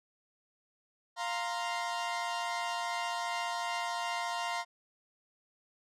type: chord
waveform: sawtooth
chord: F suspended fourth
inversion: none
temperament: equal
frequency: 698.5 / 932.3 / 1046.5 Hz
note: F5 / Bb5 / C6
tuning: 0 / 0 / 0 cents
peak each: -33 / -33 / -35 dBFS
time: 1.16-4.65 s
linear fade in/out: 50 ms
effects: low-pass 7000 Hz 12 dB/octave